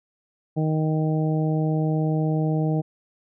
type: harmonic tone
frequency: 156.2 Hz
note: D#3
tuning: 7 cents sharp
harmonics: 1 / 2 / 3 / 4 / 5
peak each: -21 / -27 / -31 / -33 / -35 dBFS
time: 0.56-2.82 s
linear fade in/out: 20 ms
effects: none